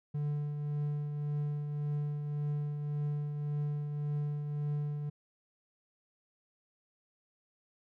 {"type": "tone with tremolo", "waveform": "triangle", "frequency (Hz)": 147.1, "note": "D3", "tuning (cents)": 3, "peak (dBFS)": -28, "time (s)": [0.14, 5.1], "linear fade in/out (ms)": 10, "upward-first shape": "triangle", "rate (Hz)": 1.8, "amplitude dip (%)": 45, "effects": []}